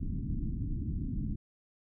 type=low-pass noise; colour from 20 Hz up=pink; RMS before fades=-34 dBFS; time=0-1.36 s; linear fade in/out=10 ms; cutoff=290 Hz; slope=48 dB/octave; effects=none